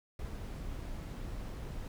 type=noise; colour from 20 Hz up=brown; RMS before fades=-41 dBFS; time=0.19-1.88 s; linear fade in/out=2 ms; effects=none